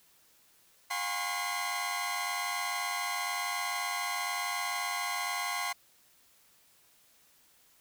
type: tone cluster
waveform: sawtooth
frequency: 713 / 811 / 1004 / 1085 / 2055 Hz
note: F5 / G#5 / B5 / C#6 / C7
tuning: +36 / -41 / +28 / -37 / -32 cents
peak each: -36 / -36 / -38 / -33 / -33 dBFS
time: 0.9-5.73 s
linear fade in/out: 10 ms
effects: white hiss -64 dBFS RMS until 7.8 s